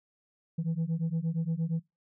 sine beating tone pair, 159.7 / 168.3 Hz, D#3 / E3, +45 / +36 cents, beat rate 8.6 Hz, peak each -29 dBFS, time 0.58-1.8 s, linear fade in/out 10 ms, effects noise-tail reverb RT60 0.2 s tail -21 dB re dry + tanh soft clip ceiling -25 dBFS

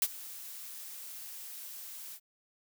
blue noise with ADSR envelope, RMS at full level -25 dBFS, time 0.02-2.2 s, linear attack 3 ms, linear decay 46 ms, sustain -20 dB, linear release 61 ms, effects none

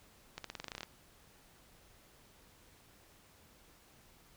accelerating click train, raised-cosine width 0.2 ms, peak -24 dBFS, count 12, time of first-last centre 0.38-0.832 s, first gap 63 ms, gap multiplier 0.91, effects pink hiss -63 dBFS RMS until 4.36 s

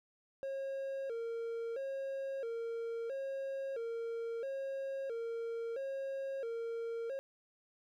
triangle tone with vibrato, 500 Hz, B4, 21 cents sharp, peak -35 dBFS, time 0.43-7.19 s, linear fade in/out 0 ms, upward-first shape square, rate 0.75 Hz, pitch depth 140 cents each way, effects none

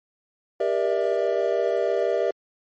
triangle chord, E half-diminished seventh, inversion first, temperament just, 395.6 / 474.7 / 593.3 / 659.3 Hz, G4 / Bb4 / D5 / E5, +16 / +31 / +18 / 0 cents, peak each -24 dBFS, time 0.6-2.31 s, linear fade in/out 5 ms, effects MP3 32 kbps

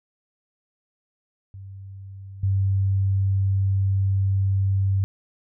sine tone with level steps, 97.2 Hz, G2, 14 cents flat, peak -36 / -18 dBFS, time 1.54-5.04 s, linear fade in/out 0 ms, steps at 2.43 s, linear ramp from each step 5 ms, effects none

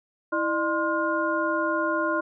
sine tone cluster, 327.2 / 604 / 1049 / 1425 Hz, E4 / D5 / C6 / F6, -13 / +48 / +4 / +34 cents, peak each -28 dBFS, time 0.32-2.21 s, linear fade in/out 10 ms, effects none

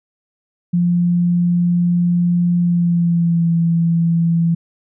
sine tone with pitch glide, 174.6 to 167.49 Hz, F3 to E3, 0 to +28 cents, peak -12 dBFS, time 0.73-4.55 s, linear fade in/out 10 ms, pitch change -72 cents, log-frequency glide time 2.59-3.5 s, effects none

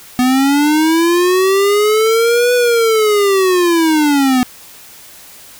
square linear two-way sweep, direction up then down, 247.4 to 493.9 to 247.4 Hz, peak -10 dBFS, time 0.19-4.43 s, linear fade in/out 0 ms, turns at 2.54 s, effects white hiss -38 dBFS RMS until 5.59 s

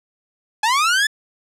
sawtooth linear sweep, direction up, 830.6 to 1760 Hz, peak -11 dBFS, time 0.63-1.07 s, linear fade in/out 5 ms, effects low-pass 9000 Hz 12 dB/octave

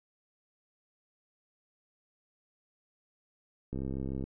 click train, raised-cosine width 3 ms, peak -24 dBFS, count 35, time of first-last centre 3.73-4.24 s, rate 66.7 Hz, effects none

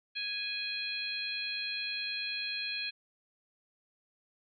harmonic tone, 830.6 Hz, G#5, in tune, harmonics 2 / 3 / 4 / 5, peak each -44 / -37 / -41 / -38 dBFS, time 0.15-2.91 s, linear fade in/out 20 ms, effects none

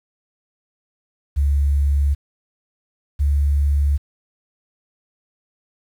sine tone pair in turn, 70.9 / 71.56 Hz, C#2 / D2, +40 / -44 cents, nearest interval unison, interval 16 cents, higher second, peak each -14 dBFS, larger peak neither, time 1.36-2.15 / 3.19-3.98 s, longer neither, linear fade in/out 20 ms, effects 8-bit

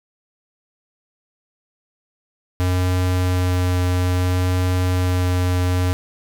square tone with vibrato, 90.7 Hz, F#2, 34 cents flat, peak -17 dBFS, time 2.6-5.93 s, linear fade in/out 0 ms, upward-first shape sine, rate 0.6 Hz, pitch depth 9 cents each way, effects none

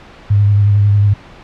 sine tone with vibrato, 102.1 Hz, G#2, 29 cents flat, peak -7 dBFS, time 0.3-1.14 s, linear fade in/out 10 ms, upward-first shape square, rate 11 Hz, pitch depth 20 cents each way, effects pink hiss -38 dBFS RMS until 1.43 s + low-pass 3000 Hz 12 dB/octave

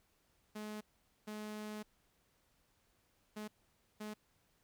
sawtooth tone bursts at uneven times, 212.4 Hz, G#3, 39 cents sharp, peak -39 dBFS, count 4, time 0.55-0.81 / 1.27-1.83 / 3.36-3.48 / 4-4.14 s, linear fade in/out 10 ms, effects pink hiss -75 dBFS RMS until 4.63 s

